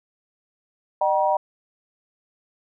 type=tone cluster; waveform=sine; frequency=607 / 770 / 955 Hz; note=D#5 / G5 / A#5; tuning=-43 / -31 / +42 cents; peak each=-22 dBFS; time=1.01-1.37 s; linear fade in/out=5 ms; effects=none